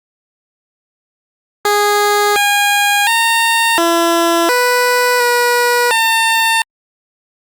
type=tone with pitch steps; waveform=15% pulse; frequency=412.9 / 815 / 917 / 337.5 / 493.5 / 484.2 / 903 Hz; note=G#4 / G#5 / A#5 / E4 / B4 / B4 / A5; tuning=-10 / -33 / -29 / +41 / -1 / -34 / +45 cents; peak=-4 dBFS; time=1.65-6.62 s; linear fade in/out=2 ms; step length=710 ms; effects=Opus 48 kbps